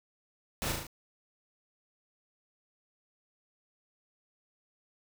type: noise with echo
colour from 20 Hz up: pink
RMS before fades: -34 dBFS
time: 0.62-0.72 s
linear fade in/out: 0 ms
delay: 37 ms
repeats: 4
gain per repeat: -3 dB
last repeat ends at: 0.868 s
effects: none